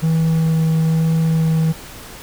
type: tone with vibrato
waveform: triangle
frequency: 161.2 Hz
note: E3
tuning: 38 cents flat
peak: -11 dBFS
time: 0.02-1.73 s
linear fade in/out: 20 ms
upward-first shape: sine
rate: 1.1 Hz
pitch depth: 9 cents each way
effects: pink hiss -36 dBFS RMS until 2.22 s